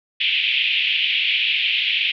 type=band-pass noise; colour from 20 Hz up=pink; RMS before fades=-20 dBFS; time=0.2-2.12 s; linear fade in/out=10 ms; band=2400 to 3300 Hz; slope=48 dB/octave; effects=none

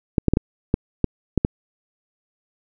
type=clicks; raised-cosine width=3 ms; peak=-3 dBFS; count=8; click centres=0.182 / 0.283 / 0.336 / 0.371 / 0.741 / 1.043 / 1.377 / 1.449 s; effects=none

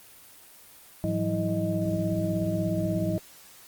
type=tone cluster; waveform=sine; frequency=106 / 169.9 / 186.5 / 324.1 / 622 Hz; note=G#2 / F3 / F#3 / E4 / D#5; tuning=+36 / -47 / +14 / -29 / -1 cents; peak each=-31 dBFS; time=1.04-3.18 s; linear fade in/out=0 ms; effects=white hiss -51 dBFS RMS until 3.67 s + Opus 24 kbps

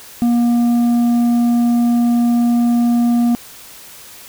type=tone with tanh clipping; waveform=triangle; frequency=237.9 Hz; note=A#3; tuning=35 cents sharp; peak=-12 dBFS; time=0.22-3.35 s; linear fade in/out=0 ms; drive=10 dB; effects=white hiss -38 dBFS RMS until 4.28 s

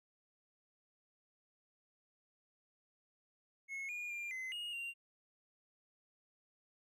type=tone with pitch steps; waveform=triangle; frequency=2180 / 2433 / 2393 / 2049 / 2867 / 2770 Hz; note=C#7 / D#7 / D7 / C7 / F7 / F7; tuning=-29 / -39 / +32 / -37 / +45 / -15 cents; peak=-39 dBFS; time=3.68-4.94 s; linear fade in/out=50 ms; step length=210 ms; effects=none

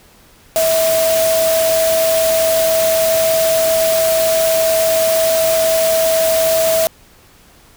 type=tone in noise; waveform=sine; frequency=650 Hz; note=E5; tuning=24 cents flat; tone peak=-12 dBFS; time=0.56-6.87 s; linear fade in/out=0 ms; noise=white; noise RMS=-20 dBFS; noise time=0.56-6.87 s; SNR=+5 dB; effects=pink hiss -47 dBFS RMS until 7.76 s

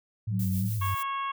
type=tone with vibrato; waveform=sine; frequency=102.3 Hz; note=G#2; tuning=26 cents flat; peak=-27 dBFS; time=0.27-0.95 s; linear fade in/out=10 ms; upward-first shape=square; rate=2.9 Hz; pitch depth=110 cents each way
type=tone; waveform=sine; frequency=186.2 Hz; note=F#3; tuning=11 cents sharp; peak=-28 dBFS; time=0.3-0.71 s; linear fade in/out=50 ms
type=noise with tremolo; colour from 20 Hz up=violet; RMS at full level=-38 dBFS; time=0.39-1.03 s; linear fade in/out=5 ms; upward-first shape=triangle; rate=6.8 Hz; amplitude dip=50%
type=harmonic tone; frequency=549 Hz; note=C#5; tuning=17 cents flat; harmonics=2 / 3 / 4 / 5 / 6; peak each=-29 / -43 / -42 / -43 / -45 dBFS; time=0.81-1.32 s; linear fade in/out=10 ms
effects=none

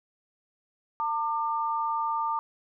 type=tone pair together; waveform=sine; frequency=905 / 1194.6 Hz; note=A5 / D6; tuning=+48 / +29 cents; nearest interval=perfect fourth; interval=481 cents; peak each=-28 / -29 dBFS; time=1-2.39 s; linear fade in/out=0 ms; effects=none

